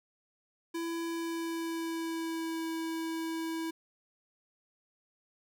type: tone with pitch glide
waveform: square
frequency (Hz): 333.8 to 326.2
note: E4 to E4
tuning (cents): +22 to -18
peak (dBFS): -34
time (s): 0.74-3.71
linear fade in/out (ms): 10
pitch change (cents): -40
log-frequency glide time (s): 1.03-2.67
effects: none